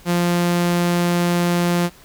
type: tone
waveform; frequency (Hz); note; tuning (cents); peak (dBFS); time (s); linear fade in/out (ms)
sawtooth; 174.3; F3; -3; -12; 0.05-1.9; 50
effects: pink hiss -47 dBFS RMS until 2.04 s